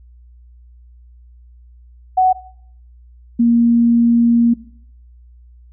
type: tone pair in turn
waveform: sine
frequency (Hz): 745 / 234.7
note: F#5 / A#3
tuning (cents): +12 / +12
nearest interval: octave + minor sixth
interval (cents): 2000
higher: first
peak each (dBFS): -9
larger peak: neither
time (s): 2.17-2.33 / 3.39-4.54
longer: second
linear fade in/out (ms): 10
effects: noise-tail reverb RT60 0.6 s tail -18 dB re dry + added 60 Hz sine -41 dBFS peak until 5.72 s